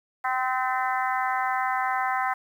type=harmonic tone with a mistuned harmonic; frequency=257.4 Hz; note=C4; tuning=28 cents flat; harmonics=3 / 4 / 5 / 6 / 7 / 8; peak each=-27 / -29 / -31 / -33 / -34 / -35 dBFS; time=0.24-2.34 s; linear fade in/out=10 ms; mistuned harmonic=8; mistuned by=-28 cents; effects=9-bit